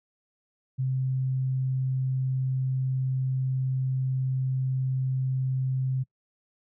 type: tone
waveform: sine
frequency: 130.81 Hz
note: C3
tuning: in tune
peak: -24 dBFS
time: 0.78-6.04 s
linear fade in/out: 20 ms
effects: noise-tail reverb RT60 0.1 s tail -24 dB re dry